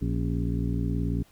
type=harmonic tone with a mistuned harmonic; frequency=58.6 Hz; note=A#1; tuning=10 cents sharp; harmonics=1 / 2 / 3 / 4 / 5 / 6 / 7; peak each=-29 / -30 / -31 / -36 / -33 / -45 / -42 dBFS; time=0.01-1.23 s; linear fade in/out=10 ms; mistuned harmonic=5; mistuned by=-83 cents; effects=pink hiss -60 dBFS RMS until 1.31 s